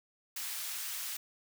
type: high-pass noise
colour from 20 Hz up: white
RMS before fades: -39 dBFS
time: 0.36-1.17 s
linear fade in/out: 5 ms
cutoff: 1300 Hz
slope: 12 dB/octave
effects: none